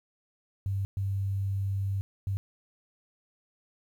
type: tone bursts at uneven times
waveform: sine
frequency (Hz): 98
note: G2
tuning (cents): 0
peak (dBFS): -27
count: 3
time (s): 0.66-0.85 / 0.97-2.01 / 2.27-2.37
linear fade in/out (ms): 0
effects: 10-bit